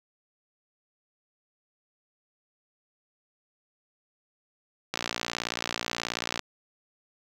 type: click train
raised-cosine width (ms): 0.2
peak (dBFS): -11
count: 86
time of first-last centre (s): 4.94-6.393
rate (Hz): 58.5
effects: high-pass 100 Hz 12 dB/octave + 8-bit